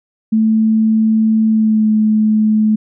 sine tone with pitch glide, 220 to 215.6 Hz, A3 to A3, 0 to -35 cents, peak -9 dBFS, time 0.32-2.76 s, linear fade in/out 10 ms, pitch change -35 cents, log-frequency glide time 1.48-1.89 s, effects none

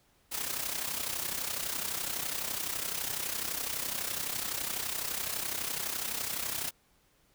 white noise with amplitude modulation, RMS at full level -32 dBFS, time 0.31-6.71 s, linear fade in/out 20 ms, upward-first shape sine, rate 31.9 Hz, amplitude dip 65%, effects pink hiss -68 dBFS RMS until 7.34 s

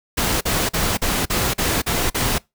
pink noise bursts, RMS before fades -20 dBFS, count 8, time 0.17-2.384 s, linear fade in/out 10 ms, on 240 ms, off 42 ms, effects noise-tail reverb RT60 0.2 s tail -24 dB re dry

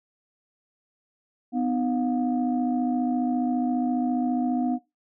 sine tone cluster, 250.5 / 305.2 / 714 Hz, B3 / D#4 / F5, +25 / -33 / +38 cents, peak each -23 / -29 / -31 dBFS, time 1.52-4.79 s, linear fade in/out 50 ms, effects noise-tail reverb RT60 0.2 s tail -19 dB re dry + tanh soft clip ceiling -13 dBFS

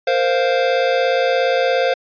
square chord, Bb suspended second, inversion none, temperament equal, 466.2 / 523.3 / 698.5 Hz, Bb4 / C5 / F5, 0 / 0 / 0 cents, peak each -23 / -17 / -21 dBFS, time 0.07-1.94 s, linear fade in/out 5 ms, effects resampled to 11025 Hz

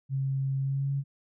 sine tone with pitch glide, 135.3 to 138.86 Hz, C#3 to C#3, -42 to +3 cents, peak -26 dBFS, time 0.09-1.04 s, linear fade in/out 50 ms, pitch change +45 cents, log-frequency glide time 0.59-0.92 s, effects none

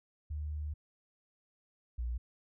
sine tone pair in turn, 75.2 / 59.71 Hz, D2 / A#1, +42 / +42 cents, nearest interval major third, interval 400 cents, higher first, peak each -35 / -33 dBFS, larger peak second, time 0.3-0.74 / 1.98-2.18 s, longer first, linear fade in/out 10 ms, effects none

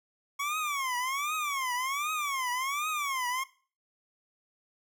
25% pulse tone with vibrato, 1108.7 Hz, C#6, in tune, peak -26 dBFS, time 0.39-3.44 s, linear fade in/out 10 ms, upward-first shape triangle, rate 1.3 Hz, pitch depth 240 cents each way, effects noise-tail reverb RT60 0.4 s tail -19 dB re dry

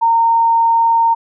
sine tone, 919 Hz, A#5, 25 cents flat, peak -9 dBFS, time 0.01-1.15 s, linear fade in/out 20 ms, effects none

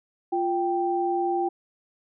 sine tone pair together, 349.2 / 783.9 Hz, F4 / G5, 0 / 0 cents, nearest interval octave + major second, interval 1400 cents, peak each -25 dBFS, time 0.32-1.49 s, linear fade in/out 10 ms, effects none

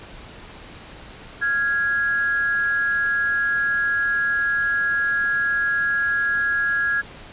sine tone pair together, 1396.9 / 1661.2 Hz, F6 / G#6, 0 / 0 cents, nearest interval minor third, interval 300 cents, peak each -26 / -19 dBFS, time 1.41-7.02 s, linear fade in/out 20 ms, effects pink hiss -41 dBFS RMS until 7.32 s + resampled to 8000 Hz

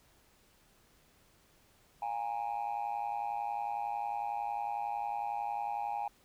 sine tone with amplitude modulation, 820 Hz, G#5, 22 cents flat, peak -27 dBFS, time 2.02-6.08 s, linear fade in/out 5 ms, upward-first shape sine, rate 111 Hz, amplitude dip 95%, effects tanh soft clip ceiling -29 dBFS + pink hiss -66 dBFS RMS until 6.24 s

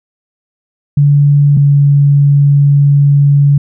sine tone pair in turn, 143.8 / 142.39 Hz, D3 / C#3, -36 / +47 cents, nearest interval unison, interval 17 cents, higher first, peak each -4 dBFS, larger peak neither, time 0.97-1.57 / 1.57-3.58 s, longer second, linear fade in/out 5 ms, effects none

